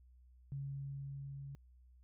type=tone with level ramp; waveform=sine; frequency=138.59 Hz; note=C#3; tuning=in tune; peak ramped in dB=-39 to -45 dBFS; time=0.52-1.55 s; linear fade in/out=0 ms; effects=added 62 Hz sine -60 dBFS peak until 2.03 s